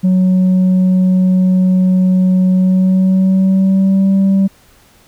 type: tone with pitch glide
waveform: sine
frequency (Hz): 185 to 193.97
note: F#3 to G3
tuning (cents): 0 to -18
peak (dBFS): -5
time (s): 0.03-4.48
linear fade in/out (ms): 20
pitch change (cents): +82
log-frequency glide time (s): 2.52-4.12
effects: tanh soft clip ceiling -7 dBFS + pink hiss -48 dBFS RMS until 5.07 s